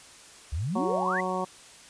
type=exponential sweep; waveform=sine; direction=up; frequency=65.41 to 2100 Hz; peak=-27 dBFS; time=0.52-1.21 s; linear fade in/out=10 ms
type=harmonic tone; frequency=185 Hz; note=F#3; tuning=in tune; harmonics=1 / 2 / 3 / 4 / 5 / 6; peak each=-34 / -34 / -34 / -34 / -34 / -34 dBFS; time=0.75-1.45 s; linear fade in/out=10 ms
effects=white hiss -50 dBFS RMS until 1.89 s + resampled to 22050 Hz